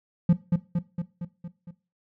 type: tone with echo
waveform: triangle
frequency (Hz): 173.9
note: F3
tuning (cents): -7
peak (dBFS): -11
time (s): 0.29-0.33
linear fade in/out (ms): 5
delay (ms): 230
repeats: 6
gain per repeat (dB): -4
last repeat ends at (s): 1.71
effects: noise-tail reverb RT60 0.3 s tail -17 dB re dry + tanh soft clip ceiling -8 dBFS